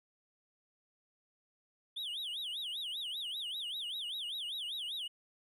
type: tone with vibrato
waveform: triangle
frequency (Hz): 3322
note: G#7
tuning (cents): 0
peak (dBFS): -36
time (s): 1.96-5.08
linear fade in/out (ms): 10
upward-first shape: sine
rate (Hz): 5.1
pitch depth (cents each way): 270
effects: none